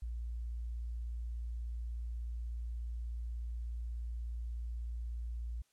sine tone, 58.27 Hz, A#1, in tune, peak -37 dBFS, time 0.02-5.62 s, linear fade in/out 5 ms, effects white hiss -75 dBFS RMS until 5.72 s + low-pass 10000 Hz 12 dB/octave

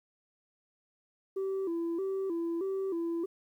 sine tone with vibrato, 360 Hz, F#4, 47 cents flat, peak -28 dBFS, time 1.36-3.26 s, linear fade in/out 10 ms, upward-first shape square, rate 1.6 Hz, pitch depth 120 cents each way, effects tanh soft clip ceiling -29 dBFS + 11-bit

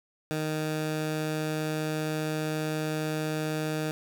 15% pulse tone, 155.1 Hz, D#3, 5 cents flat, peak -22 dBFS, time 0.31-3.91 s, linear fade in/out 0 ms, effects none

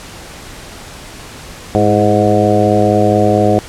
harmonic tone with a mistuned harmonic, 104.3 Hz, G#2, 8 cents sharp, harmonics 1 / 2 / 3 / 4 / 5 / 6 / 7, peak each -16 / -16 / -16 / -16 / -16 / -16 / -16 dBFS, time 1.75-3.59 s, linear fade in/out 0 ms, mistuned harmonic 3, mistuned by +51 cents, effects pink hiss -32 dBFS RMS until 3.68 s + low-pass 10000 Hz 12 dB/octave

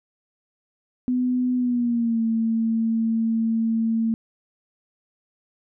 sine tone with pitch glide, 250.4 to 225.7 Hz, B3 to A3, +24 to +44 cents, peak -19 dBFS, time 1.08-4.14 s, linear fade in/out 0 ms, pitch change -180 cents, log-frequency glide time 1.56-2.22 s, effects none

